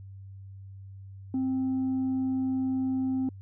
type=tone with tanh clipping; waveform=sine; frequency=261.6 Hz; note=C4; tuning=in tune; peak=-26 dBFS; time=1.34-3.29 s; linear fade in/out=2 ms; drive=1 dB; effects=added 97 Hz sine -42 dBFS peak until 3.41 s